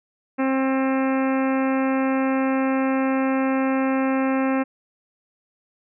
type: harmonic tone with a mistuned harmonic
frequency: 265.8 Hz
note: C4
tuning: 27 cents sharp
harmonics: 1 / 2 / 3 / 4 / 5 / 6 / 7 / 8 / 9 / 10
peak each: -20 / -26 / -30 / -32 / -34 / -36 / -37 / -38 / -39 / -40 dBFS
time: 0.38-4.64 s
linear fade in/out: 20 ms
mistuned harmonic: 7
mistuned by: -18 cents
effects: none